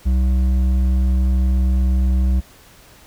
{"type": "tone with hard clipping", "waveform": "sine", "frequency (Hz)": 64, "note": "C2", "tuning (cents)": -38, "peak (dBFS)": -15, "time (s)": [0.05, 2.41], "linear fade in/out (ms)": 20, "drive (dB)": 7, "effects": ["pink hiss -47 dBFS RMS until 3.06 s"]}